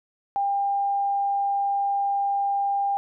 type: tone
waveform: sine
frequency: 799 Hz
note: G5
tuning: 33 cents sharp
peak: -21 dBFS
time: 0.36-2.97 s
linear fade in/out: 0 ms
effects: none